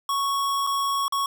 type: tone with dropouts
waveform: square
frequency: 1108.7 Hz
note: C#6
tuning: in tune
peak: -23 dBFS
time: 0.09-1.26 s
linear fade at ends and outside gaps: 2 ms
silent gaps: 0.667-0.671 / 1.081-1.123 s
effects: none